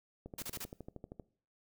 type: click train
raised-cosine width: 2 ms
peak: -32 dBFS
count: 13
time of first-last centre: 0.26-1.198 s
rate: 12.8 Hz
type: noise bursts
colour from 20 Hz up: white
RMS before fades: -42 dBFS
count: 4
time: 0.38-0.647 s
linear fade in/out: 5 ms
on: 45 ms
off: 29 ms
effects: noise-tail reverb RT60 0.5 s tail -21 dB re dry